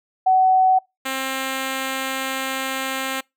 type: tone pair in turn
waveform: sine / 5% pulse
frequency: 751 / 265.5 Hz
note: F#5 / C4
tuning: +26 / +25 cents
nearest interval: octave + tritone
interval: 1801 cents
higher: first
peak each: -12 dBFS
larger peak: neither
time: 0.26-0.79 / 1.05-3.21 s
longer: second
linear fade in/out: 10 ms
effects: noise-tail reverb RT60 0.2 s tail -26 dB re dry